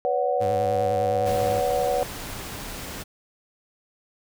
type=chord; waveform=sine; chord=B suspended second; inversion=none; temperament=equal with one note detuned; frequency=493.9 / 566.3 / 740 Hz; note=B4 / C#5 / F#5; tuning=0 / +37 / 0 cents; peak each=-25 dBFS; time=0.05-2.03 s; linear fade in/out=0 ms
type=tone with vibrato; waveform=sawtooth; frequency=102 Hz; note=G#2; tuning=31 cents flat; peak=-26 dBFS; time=0.4-1.62 s; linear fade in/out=20 ms; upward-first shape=square; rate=9.9 Hz; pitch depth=83 cents each way
type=noise; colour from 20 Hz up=pink; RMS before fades=-35 dBFS; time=1.25-3.04 s; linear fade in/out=20 ms
effects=none

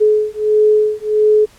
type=beating tone pair; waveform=sine; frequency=425.5 / 427 Hz; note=G#4 / G#4; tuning=+42 / +48 cents; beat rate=1.5 Hz; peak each=-13 dBFS; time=0-1.46 s; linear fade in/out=20 ms; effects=pink hiss -47 dBFS RMS until 1.58 s + low-pass 12000 Hz 12 dB/octave

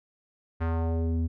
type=tone with low-pass filter sweep; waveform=square; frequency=82.41 Hz; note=E2; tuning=in tune; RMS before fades=-27 dBFS; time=0.6-1.28 s; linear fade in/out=20 ms; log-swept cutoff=1700 to 200 Hz; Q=1.5; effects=none

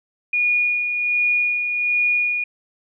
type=tone with tremolo; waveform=sine; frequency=2444 Hz; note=D#7; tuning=32 cents flat; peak=-15 dBFS; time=0.33-2.44 s; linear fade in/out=5 ms; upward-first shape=sine; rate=1.3 Hz; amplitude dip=45%; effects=none

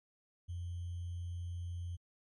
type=tone with sample-and-hold; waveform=sine; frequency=87 Hz; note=F2; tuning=6 cents flat; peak=-38 dBFS; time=0.48-1.97 s; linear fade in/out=20 ms; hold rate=3150 Hz; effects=MP3 48 kbps

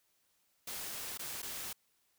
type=noise with dropouts; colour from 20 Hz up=white; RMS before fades=-42 dBFS; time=0.67-1.73 s; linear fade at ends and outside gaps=5 ms; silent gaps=1.176-1.192 / 1.419-1.427 s; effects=white hiss -75 dBFS RMS until 2.18 s

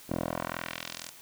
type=tone with band-pass filter sweep; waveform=10% pulse; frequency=42.04 Hz; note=E1; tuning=35 cents sharp; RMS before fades=-36 dBFS; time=0.09-1.1 s; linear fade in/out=10 ms; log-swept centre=370 to 7600 Hz; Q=1.1; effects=white hiss -51 dBFS RMS until 1.21 s

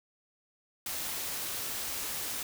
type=noise; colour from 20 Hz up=white; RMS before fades=-36 dBFS; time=0.86-2.43 s; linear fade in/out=2 ms; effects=none

